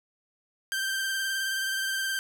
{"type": "tone with vibrato", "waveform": "sawtooth", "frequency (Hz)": 1568, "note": "G6", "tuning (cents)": 0, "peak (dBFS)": -24, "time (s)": [0.72, 2.19], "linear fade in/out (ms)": 0, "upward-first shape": "sine", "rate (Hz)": 19, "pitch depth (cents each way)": 25, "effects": []}